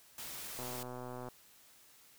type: noise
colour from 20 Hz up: white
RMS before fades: -45 dBFS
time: 0.18-0.83 s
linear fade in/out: 2 ms
type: click train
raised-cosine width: 1 ms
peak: -31 dBFS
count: 88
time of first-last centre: 0.59-1.286 s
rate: 125 Hz
effects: white hiss -62 dBFS RMS until 2.18 s